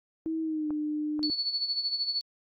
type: tone with pitch glide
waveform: sine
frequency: 321.4 to 301.6 Hz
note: E4 to D4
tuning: -44 to +46 cents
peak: -28 dBFS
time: 0.26-1.3 s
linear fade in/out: 0 ms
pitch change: -110 cents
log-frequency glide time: 0.42-0.69 s
type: clicks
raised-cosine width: 1 ms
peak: -28 dBFS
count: 2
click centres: 0.706 / 1.193 s
type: tone with tremolo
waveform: sine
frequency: 4435 Hz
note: C#8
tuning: in tune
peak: -25 dBFS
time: 1.23-2.21 s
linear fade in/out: 0 ms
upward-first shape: sine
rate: 13 Hz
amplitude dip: 65%
effects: Opus 48 kbps